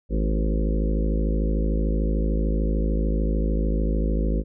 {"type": "harmonic tone with a mistuned harmonic", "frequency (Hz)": 53.4, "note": "G#1", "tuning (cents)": 49, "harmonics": [1, 3, 4, 5, 6, 7, 8, 9, 10], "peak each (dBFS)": [-21, -30, -30, -33, -34, -35, -40, -36, -37], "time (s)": [0.09, 4.44], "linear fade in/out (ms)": 50, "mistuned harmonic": 8, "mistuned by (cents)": -34, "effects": []}